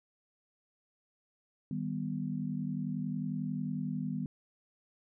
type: chord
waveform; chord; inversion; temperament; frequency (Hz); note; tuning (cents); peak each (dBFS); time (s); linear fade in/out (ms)
sine; Eb augmented; none; equal; 155.56 / 196 / 246.9; Eb3 / G3 / B3; 0 / 0 / 0; -37 / -37 / -37; 1.71-4.26; 2
effects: none